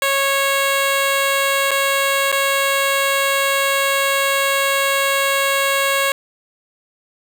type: tone with dropouts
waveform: 10% pulse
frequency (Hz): 550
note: C#5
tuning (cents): -14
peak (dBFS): -7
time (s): 0.02-6.12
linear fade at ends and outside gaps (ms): 2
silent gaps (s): 1.709-1.714 / 2.318-2.325
effects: none